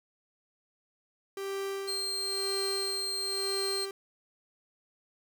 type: tone with tremolo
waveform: 45% pulse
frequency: 392 Hz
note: G4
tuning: in tune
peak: -32 dBFS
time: 1.37-3.91 s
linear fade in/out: 2 ms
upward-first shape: sine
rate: 1 Hz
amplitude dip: 70%
type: tone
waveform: 35% pulse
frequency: 4186 Hz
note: C8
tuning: in tune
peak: -30 dBFS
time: 1.87-3.86 s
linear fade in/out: 20 ms
effects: none